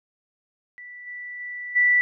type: tone with level steps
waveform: sine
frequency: 1967 Hz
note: B6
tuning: 7 cents flat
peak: -38 / -33 / -31 / -15 dBFS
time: 0.78-2.01 s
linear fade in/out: 0 ms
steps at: 1.06 / 1.39 / 1.75 s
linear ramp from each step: 20 ms
effects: none